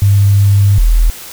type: tone pair in turn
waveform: sine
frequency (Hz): 100 / 40.73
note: G2 / E1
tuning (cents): +35 / -20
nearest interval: octave + major third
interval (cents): 1555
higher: first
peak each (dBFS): -5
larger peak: neither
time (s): 0.02-0.78 / 0.78-1.1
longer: first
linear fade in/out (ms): 0
effects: white hiss -30 dBFS RMS until 1.32 s